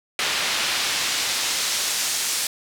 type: noise with band-pass filter sweep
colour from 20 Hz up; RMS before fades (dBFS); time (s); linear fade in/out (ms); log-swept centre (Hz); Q
pink; -24; 0.19-2.47; 2; 3000 to 7200; 0.76
effects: none